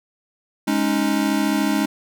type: chord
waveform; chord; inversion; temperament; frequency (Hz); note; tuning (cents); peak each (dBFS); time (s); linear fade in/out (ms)
square; Ab suspended fourth; none; equal; 207.7 / 277.2 / 311.1; Ab3 / Db4 / Eb4; 0 / 0 / 0; -23; 0.67-1.86; 10
effects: none